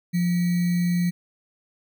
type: tone with sample-and-hold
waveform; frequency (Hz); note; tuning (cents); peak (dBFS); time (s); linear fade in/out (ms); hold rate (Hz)
sine; 175.4; F3; +8; -19; 0.13-1.11; 20; 2100
effects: none